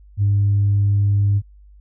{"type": "tone", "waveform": "sine", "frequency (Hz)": 101.1, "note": "G#2", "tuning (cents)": -46, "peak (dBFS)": -12, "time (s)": [0.17, 1.42], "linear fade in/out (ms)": 50, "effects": ["tanh soft clip ceiling -10 dBFS", "added 50 Hz sine -43 dBFS peak until 1.8 s"]}